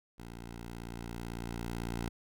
10% pulse tone with level ramp, 58 Hz, A#1, 8 cents flat, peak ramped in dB -37 to -26 dBFS, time 0.18-2.09 s, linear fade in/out 10 ms, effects none

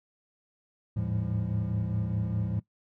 triangle tone cluster, 79.1 / 104.5 / 109.4 / 171.5 / 202.1 Hz, D#2 / G#2 / A2 / F3 / G#3, +29 / +11 / -9 / -31 / -47 cents, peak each -37 / -36 / -28 / -32 / -36 dBFS, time 0.96-2.6 s, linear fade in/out 10 ms, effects noise-tail reverb RT60 0.1 s tail -17 dB re dry

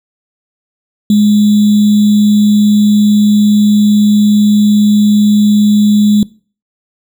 sine tone with sample-and-hold, 208.8 Hz, G#3, 10 cents sharp, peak -4 dBFS, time 1.1-6.23 s, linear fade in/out 2 ms, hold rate 3675 Hz, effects noise-tail reverb RT60 0.4 s tail -22 dB re dry

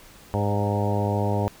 harmonic tone with a mistuned harmonic, 102.6 Hz, G#2, 21 cents flat, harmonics 1 / 2 / 3 / 4 / 5 / 6 / 7 / 8 / 9, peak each -24 / -29 / -33 / -31 / -31 / -32 / -33 / -34 / -33 dBFS, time 0.34-1.48 s, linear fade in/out 0 ms, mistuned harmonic 6, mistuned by -23 cents, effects pink hiss -49 dBFS RMS until 1.6 s

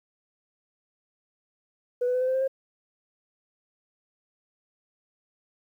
sine tone with pitch steps, 491.4 / 498.3 / 505.2 / 512.3 / 519.4 / 526.7 / 534 Hz, B4 / B4 / B4 / C5 / C5 / C5 / C5, -9 / +15 / +39 / -37 / -13 / +11 / +35 cents, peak -21 dBFS, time 2.01-2.479 s, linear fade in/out 10 ms, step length 67 ms, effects tanh soft clip ceiling -19 dBFS + 10-bit

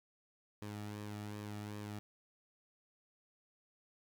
sawtooth tone with flanger, 104.4 Hz, G#2, 10 cents sharp, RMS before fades -45 dBFS, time 0.62-1.99 s, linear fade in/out 0 ms, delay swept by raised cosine 1.4 to 1.96 ms, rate 2.6 Hz, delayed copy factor -0.5, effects none

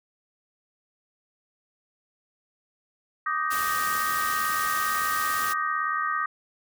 sine chord, Eb major seventh, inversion third, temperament just, 1166.7 / 1244.5 / 1555.6 / 1866.8 Hz, D6 / Eb6 / G6 / Bb6, -12 / 0 / -14 / +2 cents, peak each -31 / -27 / -33 / -31 dBFS, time 3.26-6.26 s, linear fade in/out 5 ms
white noise, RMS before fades -33 dBFS, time 3.5-5.54 s, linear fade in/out 20 ms
effects none

